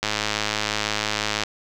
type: click train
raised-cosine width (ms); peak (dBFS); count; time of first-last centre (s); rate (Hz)
0.2; -5; 150; 0.03-1.436; 106
effects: none